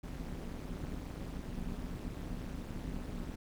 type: noise with amplitude modulation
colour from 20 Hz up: brown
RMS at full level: -37 dBFS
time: 0.03-3.36 s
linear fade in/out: 10 ms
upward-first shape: sine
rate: 210 Hz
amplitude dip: 100%
effects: none